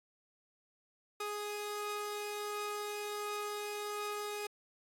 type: tone pair together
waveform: sawtooth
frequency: 415.8 / 1246 Hz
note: G#4 / D#6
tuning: +2 / +2 cents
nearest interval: octave + perfect fifth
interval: 1900 cents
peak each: -35 / -39 dBFS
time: 1.2-4.47 s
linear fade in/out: 5 ms
effects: AAC 48 kbps